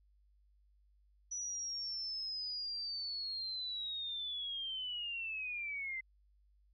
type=linear sweep; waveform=sine; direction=down; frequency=5920 to 2051 Hz; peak=-38 dBFS; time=1.31-6.01 s; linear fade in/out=10 ms; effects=added 50 Hz sine -66 dBFS peak until 6.73 s